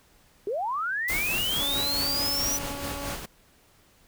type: linear sweep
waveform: sine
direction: up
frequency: 373 to 5920 Hz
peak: -26 dBFS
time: 0.47-2.57 s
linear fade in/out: 2 ms
type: noise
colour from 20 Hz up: blue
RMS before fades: -33 dBFS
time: 1.08-2.59 s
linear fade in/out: 5 ms
type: noise with tremolo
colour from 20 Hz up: pink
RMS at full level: -33 dBFS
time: 1.09-3.26 s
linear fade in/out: 10 ms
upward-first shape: sine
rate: 4.6 Hz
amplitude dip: 50%
type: tone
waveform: 15% pulse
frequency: 282.1 Hz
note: C#4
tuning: 30 cents sharp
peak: -29 dBFS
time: 1.59-3.15 s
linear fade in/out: 5 ms
effects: pink hiss -60 dBFS RMS until 4.07 s